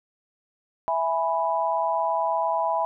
sine chord, E major, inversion none, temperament equal, 659.3 / 830.6 / 987.8 Hz, E5 / G#5 / B5, 0 / 0 / 0 cents, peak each -26 / -27 / -25 dBFS, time 0.88-2.85 s, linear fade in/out 0 ms, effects none

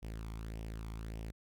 sawtooth tone with flanger, 55 Hz, A1, in tune, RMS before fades -43 dBFS, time 0.02-1.32 s, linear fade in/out 20 ms, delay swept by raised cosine 0.35 to 0.91 ms, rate 1.7 Hz, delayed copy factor +0.55, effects none

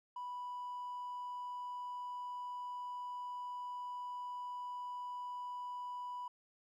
triangle tone, 986 Hz, B5, 3 cents flat, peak -38 dBFS, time 0.16-6.28 s, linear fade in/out 5 ms, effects tanh soft clip ceiling -37 dBFS

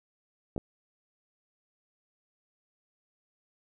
clicks, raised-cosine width 2 ms, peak -21 / -19 dBFS, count 2, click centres 0.563 / 0.579 s, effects none

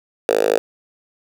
5% pulse tone with high-pass filter, 52.7 Hz, G#1, 26 cents sharp, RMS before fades -17 dBFS, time 0.29-0.58 s, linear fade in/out 0 ms, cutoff 470 Hz, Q 4.7, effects none

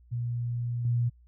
sine tone with level steps, 119.8 Hz, A#2, 48 cents sharp, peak -28 / -23 dBFS, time 0.11-1.1 s, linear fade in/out 20 ms, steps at 0.85 s, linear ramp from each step 2 ms, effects added 60 Hz sine -54 dBFS peak until 1.27 s

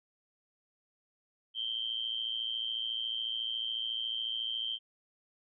sine tone with amplitude modulation, 3136 Hz, G7, in tune, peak -29 dBFS, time 1.54-4.79 s, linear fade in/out 50 ms, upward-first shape sine, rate 114 Hz, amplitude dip 80%, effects none

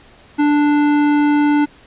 triangle tone with hard clipping, 293.7 Hz, D4, in tune, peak -13 dBFS, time 0.38-1.66 s, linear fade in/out 20 ms, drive 18 dB, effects pink hiss -46 dBFS RMS until 1.86 s + resampled to 8000 Hz

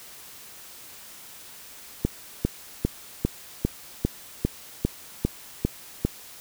click train, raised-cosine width 3 ms, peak -8 dBFS, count 11, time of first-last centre 2.05-6.05 s, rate 2.5 Hz, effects white hiss -45 dBFS RMS until 6.4 s

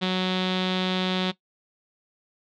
sawtooth tone with low-pass filter, 185 Hz, F#3, in tune, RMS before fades -25 dBFS, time 0.01-1.32 s, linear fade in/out 20 ms, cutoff 3600 Hz, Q 5.6, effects noise-tail reverb RT60 0.1 s tail -18 dB re dry

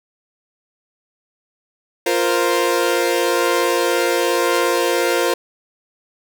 sawtooth chord, F suspended fourth, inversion none, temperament equal, 349.2 / 466.2 / 523.3 Hz, F4 / Bb4 / C5, 0 / 0 / 0 cents, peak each -16 dBFS, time 2.06-5.34 s, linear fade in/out 5 ms, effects none

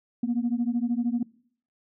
sine beating tone pair, 233.1 / 246.1 Hz, A#3 / B3, 0 / -6 cents, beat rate 13 Hz, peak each -25 / -26 dBFS, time 0.23-1.23 s, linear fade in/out 5 ms, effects noise-tail reverb RT60 0.6 s tail -24 dB re dry + tanh soft clip ceiling -18 dBFS

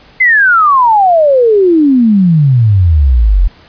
sine exponential sweep, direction down, 2093 to 41.49 Hz, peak -4 dBFS, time 0.2-3.48 s, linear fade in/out 10 ms, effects pink hiss -41 dBFS RMS until 3.68 s + resampled to 11025 Hz

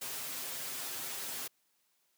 white noise with comb filter, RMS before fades -40 dBFS, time 0.01-1.48 s, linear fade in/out 10 ms, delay 7.5 ms, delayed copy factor +0.85, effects white hiss -75 dBFS RMS until 2.17 s + high-pass 150 Hz 12 dB/octave

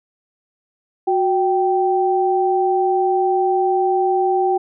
sine tone pair together, 367.8 / 779.3 Hz, F#4 / G5, -10 / -10 cents, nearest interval octave + minor second, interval 1300 cents, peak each -17 dBFS, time 1.07-4.58 s, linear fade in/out 10 ms, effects none

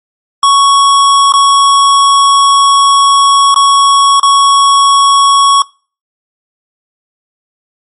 square tone with dropouts, 1112 Hz, C#6, 5 cents sharp, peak -4 dBFS, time 0.43-5.62 s, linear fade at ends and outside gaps 2 ms, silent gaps 1.323-1.337 / 3.544-3.56 / 4.198-4.23 s, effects noise-tail reverb RT60 0.4 s tail -25 dB re dry + MP3 48 kbps

